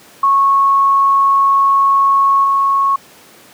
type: tone with level steps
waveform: sine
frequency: 1100 Hz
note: C#6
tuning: 14 cents flat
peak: -8 / -10 dBFS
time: 0.23-2.96 s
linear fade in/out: 5 ms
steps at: 2.44 s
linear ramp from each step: 2 ms
effects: pink hiss -42 dBFS RMS until 3.53 s + high-pass 200 Hz 12 dB/octave